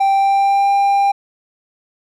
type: tone with pitch glide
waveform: triangle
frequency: 784 to 797.2 Hz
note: G5 to G5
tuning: 0 to +29 cents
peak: -9 dBFS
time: 0-1.12 s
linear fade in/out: 10 ms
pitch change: +29 cents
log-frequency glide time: 0.13-0.7 s
effects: none